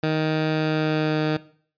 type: tone with pitch glide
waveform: 15% pulse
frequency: 156.3 to 154.33 Hz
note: D#3 to D#3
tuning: +8 to -14 cents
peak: -14 dBFS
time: 0.03-1.37 s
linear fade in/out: 5 ms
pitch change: -22 cents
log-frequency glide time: 0.49-1.18 s
effects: noise-tail reverb RT60 0.5 s tail -18 dB re dry + resampled to 11025 Hz